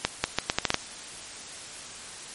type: accelerating click train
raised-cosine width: 0.2 ms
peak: -4 dBFS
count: 8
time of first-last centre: 0.05-0.744 s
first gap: 190 ms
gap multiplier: 0.77
effects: white hiss -41 dBFS RMS until 2.34 s + MP3 48 kbps